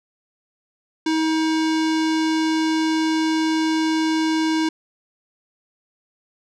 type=tone with low-pass filter; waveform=square; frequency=317.9 Hz; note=D#4; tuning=37 cents sharp; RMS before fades=-20 dBFS; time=1.06-4.69 s; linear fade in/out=5 ms; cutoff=5500 Hz; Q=1.3; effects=none